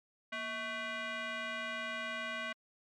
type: tone with frequency modulation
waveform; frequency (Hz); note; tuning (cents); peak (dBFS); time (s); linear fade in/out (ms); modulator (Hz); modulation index
sine; 236.9; A#3; +28; -34; 0.32-2.53; 10; 881; 2.9
effects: tanh soft clip ceiling -35 dBFS + MP3 96 kbps